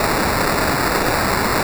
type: noise with sample-and-hold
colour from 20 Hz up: white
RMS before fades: -18 dBFS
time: 0-1.63 s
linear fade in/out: 2 ms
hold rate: 3150 Hz
effects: none